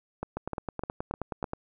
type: two click trains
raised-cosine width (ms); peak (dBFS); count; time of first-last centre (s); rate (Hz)
1; -18 / -18; 5 / 12; 0.23-1.442 / 0.37-1.534; 3.3 / 9.45
effects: none